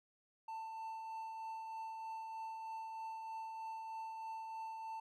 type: tone with tremolo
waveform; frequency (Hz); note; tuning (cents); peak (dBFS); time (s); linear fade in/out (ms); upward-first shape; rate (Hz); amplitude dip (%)
triangle; 891; A5; +22; -40; 0.48-5; 5; triangle; 3.2; 30
effects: none